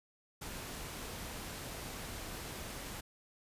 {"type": "noise", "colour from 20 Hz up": "pink", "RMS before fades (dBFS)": -44, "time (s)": [0.41, 3.01], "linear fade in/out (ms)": 10, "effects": ["resampled to 32000 Hz"]}